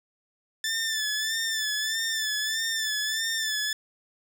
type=tone with vibrato; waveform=15% pulse; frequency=1760 Hz; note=A6; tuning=in tune; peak=-20 dBFS; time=0.64-3.73 s; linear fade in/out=2 ms; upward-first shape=sine; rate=1.6 Hz; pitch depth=53 cents each way; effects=none